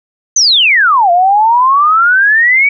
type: exponential two-way sweep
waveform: sine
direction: down then up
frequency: 6400 to 682 to 2292 Hz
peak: -5 dBFS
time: 0.36-2.69 s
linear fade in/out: 5 ms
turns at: 1.11 s
effects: none